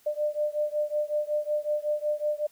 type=beating tone pair; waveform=sine; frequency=596 / 601.4 Hz; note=D5 / D5; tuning=+25 / +41 cents; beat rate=5.4 Hz; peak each=-28 / -29 dBFS; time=0.06-2.47 s; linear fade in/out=10 ms; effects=white hiss -61 dBFS RMS until 2.51 s